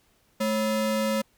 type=ring-modulated tone; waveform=square; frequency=381.3 Hz; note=G4; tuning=48 cents flat; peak=-21 dBFS; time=0.4-1.22 s; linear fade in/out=10 ms; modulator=165 Hz; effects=pink hiss -65 dBFS RMS until 1.37 s